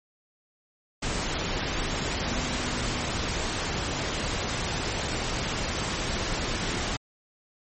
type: tone in noise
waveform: sine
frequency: 246.9 Hz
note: B3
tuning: in tune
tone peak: -37 dBFS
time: 2.27-3.05 s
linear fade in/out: 10 ms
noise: pink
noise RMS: -29 dBFS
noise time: 1.02-6.97 s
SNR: -11 dB
effects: MP3 32 kbps